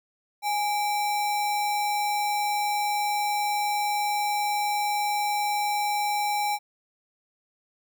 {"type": "tone with sample-and-hold", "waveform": "sine", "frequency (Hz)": 829, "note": "G#5", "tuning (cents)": -3, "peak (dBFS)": -23, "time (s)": [0.42, 6.59], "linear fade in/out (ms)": 50, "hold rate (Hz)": 3150, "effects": []}